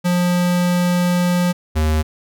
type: tone pair in turn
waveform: square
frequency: 177.3 / 77.69 Hz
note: F3 / D#2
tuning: +26 / -2 cents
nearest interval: octave + major second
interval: 1428 cents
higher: first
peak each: -15 dBFS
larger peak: neither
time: 0.04-1.53 / 1.75-2.03 s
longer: first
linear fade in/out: 20 ms
effects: none